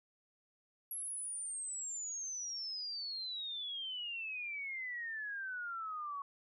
sine exponential sweep, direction down, 11370 to 1108.7 Hz, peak -39 dBFS, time 0.91-6.22 s, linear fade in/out 2 ms, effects none

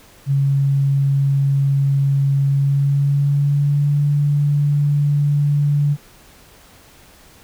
sine tone with pitch glide, 138.59 to 144.98 Hz, C#3 to D3, 0 to -22 cents, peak -13 dBFS, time 0.26-5.97 s, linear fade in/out 50 ms, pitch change +78 cents, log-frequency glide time 2.47-4 s, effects pink hiss -47 dBFS RMS until 7.43 s

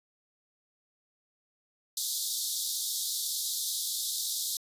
pink high-pass noise, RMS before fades -32 dBFS, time 1.97-4.57 s, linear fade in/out 2 ms, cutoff 3500 Hz, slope 96 dB/octave, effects resampled to 32000 Hz

